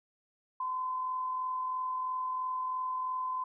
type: tone with amplitude modulation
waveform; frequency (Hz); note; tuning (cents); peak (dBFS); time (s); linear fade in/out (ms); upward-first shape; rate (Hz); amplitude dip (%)
sine; 1023; C6; -39; -30; 0.6-3.44; 5; sine; 43; 30
effects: none